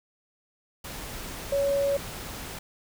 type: tone in noise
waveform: sine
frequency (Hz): 560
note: C#5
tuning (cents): +18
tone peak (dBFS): -22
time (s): 1.52-1.97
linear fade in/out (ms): 5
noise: pink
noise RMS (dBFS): -38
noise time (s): 0.84-2.59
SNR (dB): +13
effects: none